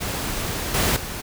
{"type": "noise with level steps", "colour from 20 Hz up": "pink", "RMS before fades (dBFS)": [-27, -20, -31], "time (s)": [0, 1.22], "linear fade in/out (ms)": 20, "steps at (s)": [0.74, 0.96], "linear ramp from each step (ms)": 5, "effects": []}